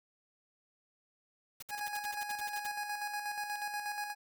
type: noise bursts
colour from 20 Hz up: white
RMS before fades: -45 dBFS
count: 13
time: 1.6-2.669 s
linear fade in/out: 5 ms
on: 25 ms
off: 62 ms
type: tone with tremolo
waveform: 25% pulse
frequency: 829 Hz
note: G#5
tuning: 3 cents flat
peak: -31 dBFS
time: 1.69-4.15 s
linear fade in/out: 50 ms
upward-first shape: square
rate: 8.3 Hz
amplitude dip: 45%
effects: none